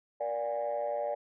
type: tone cluster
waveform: sine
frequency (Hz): 472.4 / 585 / 717 / 818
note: A#4 / D5 / F5 / G#5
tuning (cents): +23 / -7 / +45 / -26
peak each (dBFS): -39 / -31 / -38 / -37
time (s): 0.2-1.15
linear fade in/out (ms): 10
effects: tanh soft clip ceiling -24 dBFS